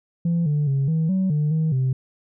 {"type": "tone with pitch steps", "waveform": "sine", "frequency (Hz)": [169.6, 148, 137, 160.5, 189.2, 149.8, 158.6, 130.5], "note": ["E3", "D3", "C#3", "E3", "F#3", "D3", "D#3", "C3"], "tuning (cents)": [50, 14, -20, -46, 39, 35, 33, -4], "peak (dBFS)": -16, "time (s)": [0.25, 1.93], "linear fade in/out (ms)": 5, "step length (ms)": 210, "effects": ["tanh soft clip ceiling -16 dBFS"]}